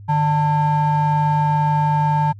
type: ring-modulated tone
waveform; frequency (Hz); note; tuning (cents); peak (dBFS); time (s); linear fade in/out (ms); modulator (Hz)
triangle; 370; F#4; 0; -9; 0.08-2.33; 20; 521
effects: added 101 Hz sine -35 dBFS peak until 2.39 s + MP3 48 kbps